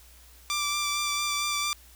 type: tone with vibrato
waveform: 10% pulse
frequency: 1174.7 Hz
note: D6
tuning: in tune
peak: -18 dBFS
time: 0.5-1.73 s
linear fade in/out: 0 ms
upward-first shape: sine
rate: 4.4 Hz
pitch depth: 16 cents each way
effects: added 60 Hz sine -53 dBFS peak until 1.95 s + white hiss -55 dBFS RMS until 1.95 s